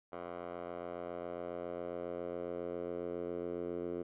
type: tone with band-pass filter sweep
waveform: 10% pulse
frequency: 87.31 Hz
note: F2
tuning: in tune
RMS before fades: -41 dBFS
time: 0.12-4.03 s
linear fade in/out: 10 ms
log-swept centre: 800 to 390 Hz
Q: 2.1
effects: resampled to 8000 Hz